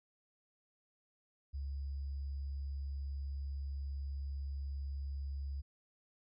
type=tone with sample-and-hold; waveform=sine; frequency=69.4 Hz; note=C#2; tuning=3 cents sharp; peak=-37 dBFS; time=1.53-5.62 s; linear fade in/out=20 ms; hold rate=4900 Hz; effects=MP3 32 kbps